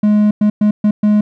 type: tone bursts at uneven times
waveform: triangle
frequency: 209.8 Hz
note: G#3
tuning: 18 cents sharp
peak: -6 dBFS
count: 5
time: 0.03-0.31 / 0.41-0.5 / 0.61-0.71 / 0.84-0.91 / 1.03-1.21 s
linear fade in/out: 5 ms
effects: none